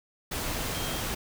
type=tone in noise; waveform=sine; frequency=3204 Hz; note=G7; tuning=37 cents sharp; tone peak=-40 dBFS; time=0.74-1.01 s; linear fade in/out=10 ms; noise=pink; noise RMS=-32 dBFS; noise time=0.31-1.15 s; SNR=-11 dB; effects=none